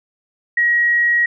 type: tone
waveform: sine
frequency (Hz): 1900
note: A#6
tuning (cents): +33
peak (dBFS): -12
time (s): 0.57-1.26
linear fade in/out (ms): 5
effects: none